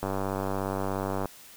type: click train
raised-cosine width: 1 ms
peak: -16 dBFS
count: 120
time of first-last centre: 0.03-1.257 s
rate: 97 Hz
effects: white hiss -50 dBFS RMS until 1.56 s